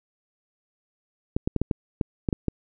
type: clicks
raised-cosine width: 3 ms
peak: -10 dBFS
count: 9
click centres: 1.365 / 1.475 / 1.563 / 1.616 / 1.712 / 2.012 / 2.288 / 2.328 / 2.483 s
effects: none